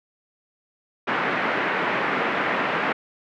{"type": "band-pass noise", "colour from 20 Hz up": "white", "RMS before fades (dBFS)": -24, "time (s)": [1.07, 2.93], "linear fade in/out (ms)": 10, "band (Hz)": [160, 2100], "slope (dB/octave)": 24, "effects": []}